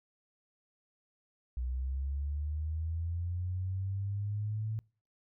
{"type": "linear sweep", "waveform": "sine", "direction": "up", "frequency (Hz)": [61, 110.7], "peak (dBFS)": -32, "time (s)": [1.57, 4.79], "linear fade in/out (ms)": 0, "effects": ["noise-tail reverb RT60 0.4 s tail -26 dB re dry"]}